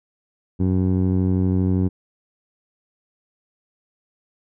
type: tone with low-pass filter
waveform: 15% pulse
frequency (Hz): 92.6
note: F#2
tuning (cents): +2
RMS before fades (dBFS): -19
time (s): 0.59-1.89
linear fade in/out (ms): 20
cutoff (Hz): 320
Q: 0.71
effects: none